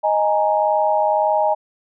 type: chord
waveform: sine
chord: D# suspended fourth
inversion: none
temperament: equal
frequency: 622.3 / 830.6 / 932.3 Hz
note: D#5 / G#5 / A#5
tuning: 0 / 0 / 0 cents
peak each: -18 / -18 / -22 dBFS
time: 0.03-1.55 s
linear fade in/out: 20 ms
effects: none